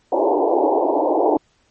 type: band-pass noise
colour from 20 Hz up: pink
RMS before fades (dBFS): -17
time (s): 0.12-1.37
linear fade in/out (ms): 2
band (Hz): 290 to 940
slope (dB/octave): 96
effects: pink hiss -61 dBFS RMS until 1.7 s + MP3 32 kbps